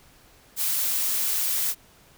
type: noise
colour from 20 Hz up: blue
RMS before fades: -25 dBFS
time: 0.56-1.75 s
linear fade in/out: 50 ms
effects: pink hiss -55 dBFS RMS until 2.17 s